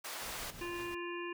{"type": "high-pass noise", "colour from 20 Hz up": "pink", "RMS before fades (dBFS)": -43, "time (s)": [0.04, 0.51], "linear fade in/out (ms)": 10, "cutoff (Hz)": 700, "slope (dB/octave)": 12}
{"type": "noise with tremolo", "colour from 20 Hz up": "pink", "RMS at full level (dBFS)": -48, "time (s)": [0.21, 0.95], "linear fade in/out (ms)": 10, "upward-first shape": "sine", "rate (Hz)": 5.5, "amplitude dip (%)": 35}
{"type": "harmonic tone", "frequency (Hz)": 347.9, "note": "F4", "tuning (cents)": -7, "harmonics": [1, 3, 5, 7, 8], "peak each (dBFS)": [-40, -45, -47, -48, -49], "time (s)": [0.61, 1.33], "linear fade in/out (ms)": 5}
{"effects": []}